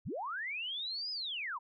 sine linear two-way sweep, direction up then down, 45.38 to 5090 to 867 Hz, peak -36 dBFS, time 0.05-1.59 s, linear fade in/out 20 ms, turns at 1.11 s, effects none

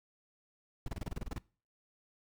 brown noise bursts, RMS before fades -37 dBFS, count 11, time 0.86-1.382 s, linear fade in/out 2 ms, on 22 ms, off 28 ms, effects noise-tail reverb RT60 0.4 s tail -23 dB re dry

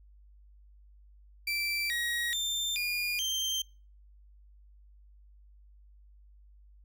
30% pulse tone with pitch steps, 2338 / 1896 / 3582 / 2427 / 3145 Hz, D7 / A#6 / A7 / D#7 / G7, -8 / +29 / +30 / -44 / +5 cents, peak -27 dBFS, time 1.47-3.62 s, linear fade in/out 5 ms, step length 430 ms, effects noise-tail reverb RT60 0.4 s tail -26 dB re dry + added 50 Hz sine -54 dBFS peak until 6.84 s

